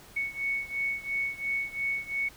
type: beating tone pair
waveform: sine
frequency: 2217 / 2219.9 Hz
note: C#7 / C#7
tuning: 0 / +2 cents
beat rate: 2.9 Hz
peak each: -31 / -33 dBFS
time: 0.16-2.29 s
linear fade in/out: 10 ms
effects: pink hiss -52 dBFS RMS until 2.36 s